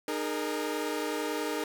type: chord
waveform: sawtooth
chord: D# suspended fourth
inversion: none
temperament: equal with one note detuned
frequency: 304.7 / 415.3 / 466.2 Hz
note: D#4 / G#4 / A#4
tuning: -36 / 0 / 0 cents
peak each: -30 / -32 / -31 dBFS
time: 0.08-1.64 s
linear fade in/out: 2 ms
effects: none